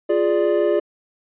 triangle chord, D diminished, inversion first, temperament equal, 349.2 / 415.3 / 587.3 Hz, F4 / Ab4 / D5, 0 / 0 / 0 cents, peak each -18 dBFS, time 0.09-0.8 s, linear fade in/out 10 ms, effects resampled to 8000 Hz

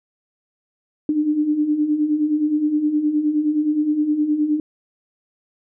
sine beating tone pair, 293.7 / 303.3 Hz, D4 / D#4, 0 / -44 cents, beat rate 9.6 Hz, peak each -24 / -17 dBFS, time 1.09-4.6 s, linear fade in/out 2 ms, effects none

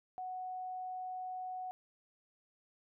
sine tone, 740 Hz, F#5, in tune, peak -39 dBFS, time 0.18-1.71 s, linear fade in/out 0 ms, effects none

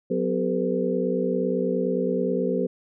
sine tone cluster, 184.1 / 253.1 / 395.6 / 453.3 / 503 Hz, F#3 / B3 / G4 / A#4 / B4, -8 / +43 / +16 / -48 / +32 cents, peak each -28 dBFS, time 0.1-2.67 s, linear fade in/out 10 ms, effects none

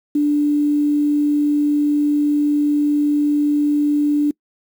sine tone with quantisation, 293.7 Hz, D4, in tune, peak -13 dBFS, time 0.15-4.31 s, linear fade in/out 5 ms, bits 7, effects noise-tail reverb RT60 0.1 s tail -25 dB re dry

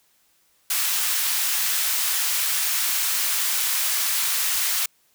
white high-pass noise, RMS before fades -23 dBFS, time 0.7-4.86 s, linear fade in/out 5 ms, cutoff 1200 Hz, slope 12 dB/octave, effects white hiss -63 dBFS RMS until 5.14 s

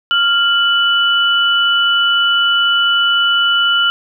sine tone pair together, 1395 / 2971 Hz, F6 / F#7, -2 / +6 cents, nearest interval octave + minor second, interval 1308 cents, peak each -13 dBFS, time 0.11-3.9 s, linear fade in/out 0 ms, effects none

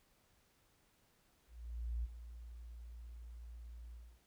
sine tone with ADSR envelope, 58.27 Hz, A#1, in tune, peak -35 dBFS, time 1.47-4.21 s, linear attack 570 ms, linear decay 27 ms, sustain -13 dB, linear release 280 ms, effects pink hiss -73 dBFS RMS until 4.26 s

